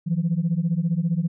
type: beating tone pair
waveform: sine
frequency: 161.1 / 176.1 Hz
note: E3 / F3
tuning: -39 / +15 cents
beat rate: 15 Hz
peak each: -22 dBFS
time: 0.06-1.28 s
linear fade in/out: 20 ms
effects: tanh soft clip ceiling -14 dBFS